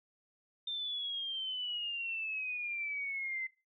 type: exponential sweep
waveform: sine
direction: down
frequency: 3608 to 2054 Hz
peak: -35 dBFS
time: 0.67-3.47 s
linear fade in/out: 5 ms
effects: noise-tail reverb RT60 0.3 s tail -22 dB re dry